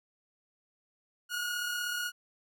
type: tone pair together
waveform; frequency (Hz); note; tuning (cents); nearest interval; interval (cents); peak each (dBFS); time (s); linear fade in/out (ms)
sawtooth; 1411.7 / 1448; F6 / F#6; +18 / -38; unison; 44; -38 / -29; 1.29-2.12; 50
effects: none